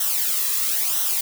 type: noise with flanger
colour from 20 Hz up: blue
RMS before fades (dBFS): -22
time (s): 0-1.21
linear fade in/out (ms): 5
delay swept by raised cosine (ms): 0.42 to 1.38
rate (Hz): 1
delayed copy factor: -0.65
effects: none